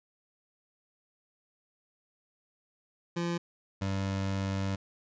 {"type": "tone pair in turn", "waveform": "25% pulse", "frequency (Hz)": [171.7, 97.2], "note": ["F3", "G2"], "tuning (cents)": [-29, -14], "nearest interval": "minor seventh", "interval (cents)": 985, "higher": "first", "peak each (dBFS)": -26, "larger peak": "neither", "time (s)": [[3.16, 3.38], [3.81, 4.76]], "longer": "second", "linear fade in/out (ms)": 10, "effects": ["resampled to 16000 Hz"]}